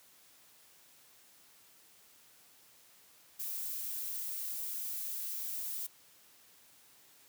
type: noise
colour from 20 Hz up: violet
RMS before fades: -39 dBFS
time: 3.39-5.87 s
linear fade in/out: 10 ms
effects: white hiss -62 dBFS RMS until 7.28 s + high-pass 80 Hz 12 dB/octave